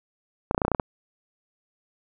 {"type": "clicks", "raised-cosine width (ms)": 1, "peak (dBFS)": -8, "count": 9, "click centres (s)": [0.511, 0.547, 0.579, 0.618, 0.65, 0.681, 0.717, 0.748, 0.798], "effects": []}